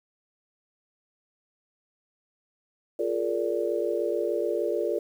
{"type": "chord", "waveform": "sine", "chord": "Bb dominant seventh", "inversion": "second", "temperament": "just", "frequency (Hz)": [349.6, 419.5, 466.2, 582.7], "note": ["F4", "Ab4", "Bb4", "D5"], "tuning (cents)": [2, 17, 0, -14], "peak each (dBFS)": -30, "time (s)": [2.99, 4.99], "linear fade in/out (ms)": 5, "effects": ["9-bit"]}